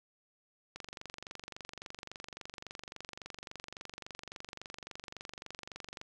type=click train; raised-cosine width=0.2 ms; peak=-26 dBFS; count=125; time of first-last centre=0.76-6.014 s; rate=23.6 Hz; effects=none